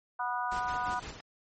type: harmonic tone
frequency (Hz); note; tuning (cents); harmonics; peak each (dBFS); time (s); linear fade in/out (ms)
245.4; B3; -11; 3 / 4 / 5 / 6; -36 / -33 / -37 / -38; 0.19-1; 10
type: noise with tremolo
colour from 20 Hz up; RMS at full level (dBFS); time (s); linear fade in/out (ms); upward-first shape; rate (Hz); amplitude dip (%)
pink; -42; 0.51-1.21; 10; square; 5.8; 50
effects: MP3 32 kbps